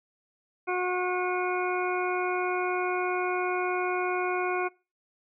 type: harmonic tone with a mistuned harmonic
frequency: 363 Hz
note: F#4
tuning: 33 cents flat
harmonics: 1 / 2 / 3 / 4 / 6 / 7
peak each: -29 / -32 / -34 / -35 / -37 / -37 dBFS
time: 0.67-4.69 s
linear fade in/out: 20 ms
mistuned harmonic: 7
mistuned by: -65 cents
effects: noise-tail reverb RT60 0.3 s tail -23 dB re dry